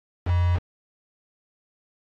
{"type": "tone with quantisation", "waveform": "sine", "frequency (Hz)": 88, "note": "F2", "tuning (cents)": 14, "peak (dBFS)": -18, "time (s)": [0.25, 0.6], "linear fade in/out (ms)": 50, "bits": 5, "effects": ["low-pass 3000 Hz 12 dB/octave", "AAC 64 kbps"]}